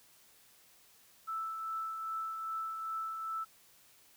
sine tone with tremolo, 1318.5 Hz, E6, in tune, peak -34 dBFS, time 1.27-3.45 s, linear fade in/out 20 ms, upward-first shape triangle, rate 2.5 Hz, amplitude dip 40%, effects white hiss -63 dBFS RMS until 4.16 s

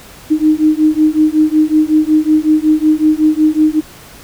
sine beating tone pair, 306.4 / 311.8 Hz, D#4 / D#4, -27 / +4 cents, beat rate 5.4 Hz, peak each -11 dBFS, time 0.3-3.81 s, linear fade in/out 20 ms, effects pink hiss -37 dBFS RMS until 4.23 s

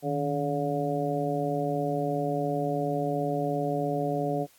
harmonic tone with a mistuned harmonic, 142.9 Hz, D3, 47 cents flat, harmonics 1 / 2 / 3 / 4 / 5, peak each -32 / -32 / -32 / -32 / -32 dBFS, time 0.02-4.47 s, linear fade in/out 50 ms, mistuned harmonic 1, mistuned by +120 cents, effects white hiss -60 dBFS RMS until 4.58 s + AAC 64 kbps

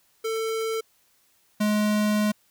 square tone pair in turn, 446 / 210.5 Hz, A4 / G#3, +23 / +24 cents, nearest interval octave + minor second, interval 1299 cents, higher first, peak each -26 / -21 dBFS, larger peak second, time 0.24-0.81 / 1.6-2.32 s, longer second, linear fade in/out 10 ms, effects white hiss -64 dBFS RMS until 2.5 s

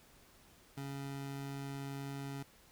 25% pulse tone, 138.59 Hz, C#3, in tune, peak -37 dBFS, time 0.77-2.43 s, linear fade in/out 5 ms, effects pink hiss -63 dBFS RMS until 2.71 s

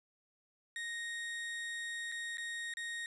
35% pulse tone with dropouts, 1864.7 Hz, A#6, in tune, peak -37 dBFS, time 0.76-3.06 s, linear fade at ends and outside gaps 1 ms, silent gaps 2.117-2.121 / 2.372-2.381 / 2.738-2.77 s, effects resampled to 24000 Hz

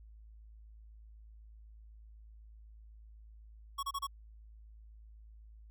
square tone bursts, 1108 Hz, C#6, 1 cent flat, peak -35 dBFS, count 4, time 3.78-4.07 s, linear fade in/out 10 ms, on 50 ms, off 30 ms, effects added 54 Hz sine -52 dBFS peak until 5.7 s

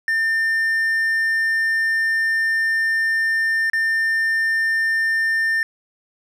triangle tone with dropouts, 1800 Hz, A6, 39 cents sharp, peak -15 dBFS, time 0.08-5.63 s, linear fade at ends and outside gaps 1 ms, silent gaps 3.699-3.733 s, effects none

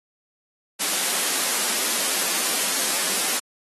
white high-pass noise, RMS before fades -23 dBFS, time 0.79-3.4 s, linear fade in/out 20 ms, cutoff 190 Hz, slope 48 dB/octave, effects AAC 32 kbps

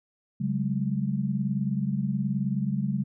sine chord, C# suspended fourth, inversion none, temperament equal with one note detuned, 138.59 / 188.88 / 207.7 Hz, C#3 / F#3 / G#3, 0 / +36 / 0 cents, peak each -29 dBFS, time 0.4-3.04 s, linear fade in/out 10 ms, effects none

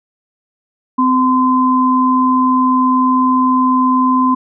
sine tone pair together, 257 / 1028 Hz, C4 / C6, -31 / -31 cents, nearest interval 2 octaves, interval 2400 cents, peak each -12 dBFS, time 0.98-4.35 s, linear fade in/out 10 ms, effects none

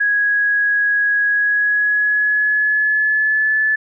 sine tone with pitch glide, 1661.2 to 1735.7 Hz, G#6 to A6, 0 to -24 cents, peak -13 dBFS, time 0-3.76 s, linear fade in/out 10 ms, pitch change +76 cents, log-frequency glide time 1.27-3.59 s, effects none

